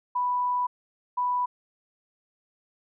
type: tone pair in turn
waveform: sine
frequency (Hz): 987.8 / 987.8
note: B5 / B5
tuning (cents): 0 / 0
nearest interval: unison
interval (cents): 0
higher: neither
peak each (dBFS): -23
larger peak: neither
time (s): 0.15-0.67 / 1.17-1.46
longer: first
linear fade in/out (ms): 10
effects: none